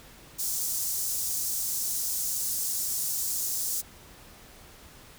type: high-pass noise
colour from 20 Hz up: pink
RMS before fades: -30 dBFS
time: 0.38-3.82 s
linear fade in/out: 20 ms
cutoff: 6000 Hz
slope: 24 dB/octave
effects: pink hiss -51 dBFS RMS until 5.18 s